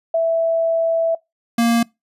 sine / square tone pair in turn, 659.3 / 233.1 Hz, E5 / A#3, 0 / 0 cents, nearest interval octave + tritone, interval 1800 cents, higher first, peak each -14 dBFS, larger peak neither, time 0.14-1.15 / 1.58-1.83 s, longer first, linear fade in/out 5 ms, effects noise-tail reverb RT60 0.2 s tail -24 dB re dry + resampled to 32000 Hz

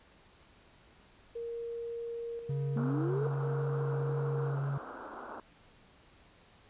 sine tone with tremolo, 466.9 Hz, A#4, 3 cents sharp, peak -36 dBFS, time 1.35-4.56 s, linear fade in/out 10 ms, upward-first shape square, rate 0.48 Hz, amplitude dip 45%
triangle tone with vibrato, 138.59 Hz, C#3, in tune, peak -29 dBFS, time 2.49-4.78 s, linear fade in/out 5 ms, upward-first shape triangle, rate 1.9 Hz, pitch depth 9 cents each way
sine exponential sweep, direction up, 219 to 464 Hz, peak -32 dBFS, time 2.76-3.27 s, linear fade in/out 2 ms
white band-pass noise, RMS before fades -45 dBFS, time 2.77-5.4 s, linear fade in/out 0 ms, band 220 to 1500 Hz, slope 96 dB/octave
effects pink hiss -61 dBFS RMS until 6.69 s + resampled to 8000 Hz

